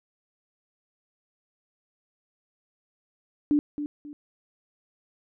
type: tone with echo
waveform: sine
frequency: 293.7 Hz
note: D4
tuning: in tune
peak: -18 dBFS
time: 3.51-3.59 s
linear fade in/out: 0 ms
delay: 270 ms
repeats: 2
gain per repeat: -10 dB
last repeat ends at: 4.13 s
effects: none